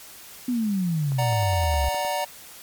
sine exponential sweep, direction down, 254.7 to 65.2 Hz, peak -21 dBFS, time 0.48-1.89 s, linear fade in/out 5 ms
click train, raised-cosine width 1 ms, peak -26 dBFS, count 10, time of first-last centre 1.12-2.049 s, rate 9.69 Hz
square chord, D augmented, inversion none, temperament equal, 587.3 / 740 / 932.3 Hz, D5 / F#5 / A#5, 0 / 0 / 0 cents, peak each -29 dBFS, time 1.18-2.25 s, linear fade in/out 10 ms
effects white hiss -44 dBFS RMS until 2.62 s + MP3 96 kbps

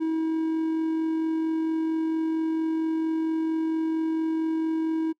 triangle tone with amplitude modulation, 321.1 Hz, E4, 45 cents flat, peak -20 dBFS, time 0-5.13 s, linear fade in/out 20 ms, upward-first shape sine, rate 44.4 Hz, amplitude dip 25%, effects noise-tail reverb RT60 0.1 s tail -25 dB re dry

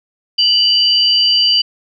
sine tone pair together, 2960 / 4699 Hz, F#7 / D8, 0 / 0 cents, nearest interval minor sixth, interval 800 cents, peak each -12 dBFS, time 0.38-1.62 s, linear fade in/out 10 ms, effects none

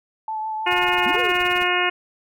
sine tone with vibrato, 871 Hz, A5, 18 cents flat, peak -24 dBFS, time 0.28-1.16 s, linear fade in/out 2 ms, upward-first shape triangle, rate 6.3 Hz, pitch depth 20 cents each way
pink noise with tremolo, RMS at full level -36 dBFS, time 0.66-1.68 s, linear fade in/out 50 ms, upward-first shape triangle, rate 19 Hz, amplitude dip 95%
harmonic tone, 358.1 Hz, F4, 43 cents sharp, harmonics 1 / 2 / 3 / 4 / 5 / 6 / 7 / 8, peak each -26 / -26 / -26 / -26 / -26 / -26 / -26 / -26 dBFS, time 0.66-1.9 s, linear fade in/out 10 ms
triangle linear two-way sweep, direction up then down, 205.9 to 510 to 347 Hz, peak -24 dBFS, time 1.06-1.32 s, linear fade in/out 0 ms, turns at 1.2 s
effects none

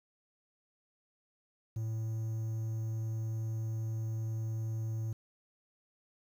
triangle tone with quantisation, 111.2 Hz, A2, 19 cents sharp, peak -31 dBFS, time 1.76-5.13 s, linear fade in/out 5 ms, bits 10, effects none

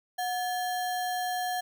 sine tone with sample-and-hold, 730 Hz, F#5, 24 cents flat, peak -28 dBFS, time 0.18-1.61 s, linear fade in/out 10 ms, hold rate 2450 Hz, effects none

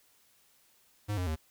square tone with pitch steps, 103.83 / 90.39 / 78.69 Hz, G#2 / F#2 / D#2, 0 / -40 / +20 cents, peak -31 dBFS, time 1.08-1.362 s, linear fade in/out 20 ms, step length 94 ms, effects white hiss -66 dBFS RMS until 1.5 s

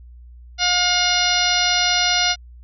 harmonic tone with a mistuned harmonic, 715 Hz, F5, 41 cents sharp, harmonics 1 / 2 / 3 / 4 / 5 / 6 / 7 / 8, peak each -24 / -24 / -24 / -24 / -24 / -24 / -24 / -24 dBFS, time 0.58-2.36 s, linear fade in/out 50 ms, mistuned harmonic 6, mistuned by -47 cents, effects added 60 Hz sine -39 dBFS peak until 2.63 s

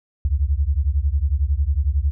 sine beating tone pair, 66.2 / 77.2 Hz, C2 / D#2, +21 / -13 cents, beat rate 11 Hz, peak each -19 / -20 dBFS, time 0.25-2.11 s, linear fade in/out 0 ms, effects none

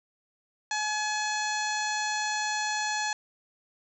harmonic tone, 849 Hz, G#5, 38 cents sharp, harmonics 1 / 2 / 3 / 4 / 5 / 6 / 7 / 8 / 9, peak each -31 / -32 / -38 / -41 / -37 / -48 / -38 / -40 / -48 dBFS, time 0.71-3.13 s, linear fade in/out 2 ms, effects none

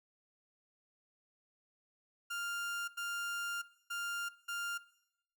30% pulse tone bursts at uneven times, 1400 Hz, F6, 4 cents sharp, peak -35 dBFS, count 4, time 2.3-2.88 / 2.97-3.62 / 3.9-4.29 / 4.48-4.78 s, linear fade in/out 10 ms, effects noise-tail reverb RT60 0.8 s tail -18 dB re dry

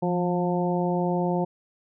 harmonic tone with a mistuned harmonic, 177.8 Hz, F3, 31 cents sharp, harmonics 1 / 2 / 3 / 4 / 5, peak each -25 / -28 / -30 / -31 / -32 dBFS, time 0.02-1.45 s, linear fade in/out 10 ms, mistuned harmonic 1, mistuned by -38 cents, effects none

